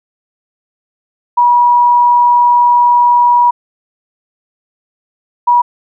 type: tone pair in turn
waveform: sine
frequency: 966 / 966 Hz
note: B5 / B5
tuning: -39 / -39 cents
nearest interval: unison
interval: 0 cents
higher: neither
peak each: -5 dBFS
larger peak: neither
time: 1.37-3.51 / 5.47-5.62 s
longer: first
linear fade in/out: 10 ms
effects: none